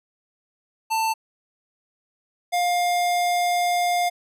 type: tone pair in turn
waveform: square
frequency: 890 / 706.4 Hz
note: A5 / F5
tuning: +20 / +20 cents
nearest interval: major third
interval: 400 cents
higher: first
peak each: -21 / -20 dBFS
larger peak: second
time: 0.9-1.14 / 2.52-4.1 s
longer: second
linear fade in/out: 20 ms
effects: resampled to 32000 Hz